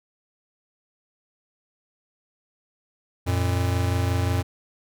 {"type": "tone pair together", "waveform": "square", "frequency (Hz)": [89.76, 115.4], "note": ["F2", "A#2"], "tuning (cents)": [48, -17], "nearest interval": "major third", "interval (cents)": 435, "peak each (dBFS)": [-23, -27], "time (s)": [3.26, 4.43], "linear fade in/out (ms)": 20, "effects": []}